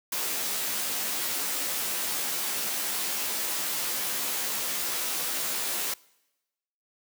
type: noise with comb filter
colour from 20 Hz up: white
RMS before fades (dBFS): -30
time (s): 0.12-5.94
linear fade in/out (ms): 5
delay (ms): 14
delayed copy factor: +0.9
effects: noise-tail reverb RT60 1.0 s tail -24 dB re dry + high-pass 200 Hz 12 dB/octave